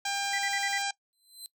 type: noise with tremolo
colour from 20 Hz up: white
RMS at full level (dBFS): -49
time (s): 0.05-0.83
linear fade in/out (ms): 10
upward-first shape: sine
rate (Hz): 11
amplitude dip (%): 55
type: harmonic tone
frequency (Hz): 798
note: G5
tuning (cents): +31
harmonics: 1 / 2 / 3 / 4 / 5 / 6 / 7 / 8 / 9 / 10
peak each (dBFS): -33 / -36 / -38 / -39 / -40 / -41 / -41 / -42 / -43 / -43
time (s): 0.05-0.91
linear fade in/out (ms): 5
type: tone bursts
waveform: sine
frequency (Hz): 1971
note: B6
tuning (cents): -4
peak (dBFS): -30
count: 5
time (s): 0.33-0.781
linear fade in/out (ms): 5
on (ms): 55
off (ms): 44
type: tone with exponential growth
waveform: 20% pulse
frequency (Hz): 4074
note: C8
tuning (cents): -47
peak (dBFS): -32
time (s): 1.13-1.46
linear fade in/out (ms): 0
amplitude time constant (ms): 71
effects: noise-tail reverb RT60 0.1 s tail -20 dB re dry